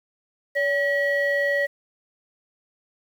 sine tone pair together, 569 / 1921.6 Hz, C#5 / B6, +45 / -48 cents, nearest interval octave + major sixth, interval 2107 cents, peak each -21 dBFS, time 0.55-1.67 s, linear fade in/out 20 ms, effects tanh soft clip ceiling -15 dBFS + 8-bit

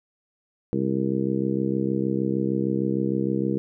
harmonic tone, 66.5 Hz, C2, 29 cents sharp, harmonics 2 / 3 / 4 / 5 / 6 / 7, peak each -30 / -26 / -31 / -27 / -31 / -31 dBFS, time 0.73-3.58 s, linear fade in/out 0 ms, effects none

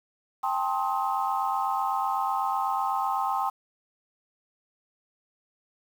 sine chord, A half-diminished seventh, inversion third, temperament just, 792 / 880 / 1056 / 1267.2 Hz, G5 / A5 / C6 / Eb6, +18 / 0 / +16 / +31 cents, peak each -28 / -31 / -29 / -32 dBFS, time 0.43-3.5 s, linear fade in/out 10 ms, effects tanh soft clip ceiling -14 dBFS + 8-bit

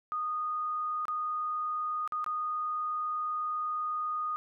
sine tone with dropouts, 1234 Hz, D#6, 15 cents flat, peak -30 dBFS, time 0.12-4.36 s, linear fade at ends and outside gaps 0 ms, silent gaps 1.054-1.082 / 2.076-2.122 / 2.243-2.263 s, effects none

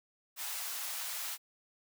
white high-pass noise, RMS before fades -39 dBFS, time 0.36-1.38 s, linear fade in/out 50 ms, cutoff 680 Hz, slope 24 dB/octave, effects none

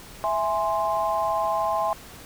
sine chord, E augmented, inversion none, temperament equal, 659.3 / 830.6 / 1046.5 Hz, E5 / G#5 / B#5, 0 / 0 / 0 cents, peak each -26 dBFS, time 0.24-1.93 s, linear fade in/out 0 ms, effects pink hiss -44 dBFS RMS until 2.25 s

